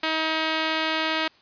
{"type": "tone", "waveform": "5% pulse", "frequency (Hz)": 317.5, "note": "D#4", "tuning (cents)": 35, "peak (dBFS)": -11, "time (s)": [0.03, 1.28], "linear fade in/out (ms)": 5, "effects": ["white hiss -56 dBFS RMS until 1.41 s", "resampled to 11025 Hz"]}